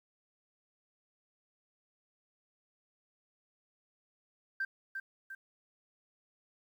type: tone with echo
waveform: sine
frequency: 1569 Hz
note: G6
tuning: 1 cent sharp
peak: -30 dBFS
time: 4.6-4.65 s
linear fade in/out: 5 ms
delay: 350 ms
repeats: 2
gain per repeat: -6 dB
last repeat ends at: 5.35 s
effects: tanh soft clip ceiling -28 dBFS + 11-bit